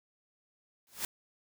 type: noise with exponential growth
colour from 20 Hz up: white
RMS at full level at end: -31 dBFS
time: 0.87-1.05 s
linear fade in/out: 1 ms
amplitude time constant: 38 ms
effects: none